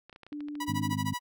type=clicks; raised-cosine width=0.3 ms; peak=-33 dBFS; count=9; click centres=0.096 / 0.128 / 0.161 / 0.233 / 0.266 / 0.328 / 0.406 / 0.485 / 0.554 s
type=tone with vibrato; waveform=sine; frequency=293.7 Hz; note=D4; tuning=in tune; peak=-35 dBFS; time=0.32-0.93 s; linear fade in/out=2 ms; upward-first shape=triangle; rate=6.4 Hz; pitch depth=9 cents each way
type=tone with tremolo; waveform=sawtooth; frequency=977 Hz; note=B5; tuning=19 cents flat; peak=-27 dBFS; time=0.6-1.2 s; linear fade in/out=5 ms; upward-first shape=sine; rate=13 Hz; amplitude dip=100%
type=harmonic tone; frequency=51.8 Hz; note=G#1; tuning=4 cents flat; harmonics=2 / 3 / 4 / 5; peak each=-34 / -35 / -36 / -35 dBFS; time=0.68-1.14 s; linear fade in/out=5 ms
effects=none